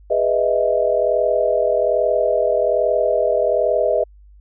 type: chord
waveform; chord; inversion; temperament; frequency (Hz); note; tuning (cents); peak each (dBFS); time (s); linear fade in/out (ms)
sine; E major seventh; first; just; 412 / 494.4 / 618.1 / 659.3; G#4 / B4 / D#5 / E5; -14 / +2 / -12 / 0; -23 / -20 / -18 / -21; 0.1-4.04; 10
effects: added 50 Hz sine -43 dBFS peak until 4.4 s